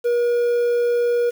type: tone with quantisation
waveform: triangle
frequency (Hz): 478.9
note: A#4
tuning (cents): +47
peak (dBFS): -14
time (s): 0.04-1.31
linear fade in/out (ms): 20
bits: 7
effects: none